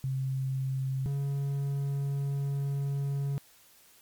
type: tone pair in turn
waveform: sine / triangle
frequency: 132.8 / 139.74 Hz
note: C3 / C#3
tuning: +26 / +14 cents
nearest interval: minor second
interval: 88 cents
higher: second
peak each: -28 / -26 dBFS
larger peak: second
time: 0.04-1.06 / 1.06-3.38 s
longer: second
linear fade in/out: 0 ms
effects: white hiss -59 dBFS RMS until 4.01 s + MP3 96 kbps